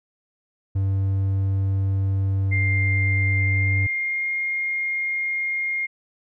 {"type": "tone", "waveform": "triangle", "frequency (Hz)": 97, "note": "G2", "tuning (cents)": -18, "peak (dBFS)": -17, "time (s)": [0.75, 3.87], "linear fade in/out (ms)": 10}
{"type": "tone with pitch glide", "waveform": "sine", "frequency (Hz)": [2100, 2129], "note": ["C7", "C7"], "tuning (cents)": [6, 30], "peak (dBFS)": -22, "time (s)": [2.51, 5.87], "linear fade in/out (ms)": 20, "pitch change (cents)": 24, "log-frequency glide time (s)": [3.32, 4.31]}
{"effects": []}